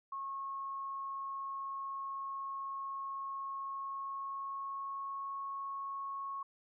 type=tone with pitch glide; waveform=sine; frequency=1091 to 1099.2 Hz; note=C#6 to C#6; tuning=-28 to -15 cents; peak=-38 dBFS; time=0.12-6.43 s; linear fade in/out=5 ms; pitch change=+13 cents; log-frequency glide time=3.56-5.3 s; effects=none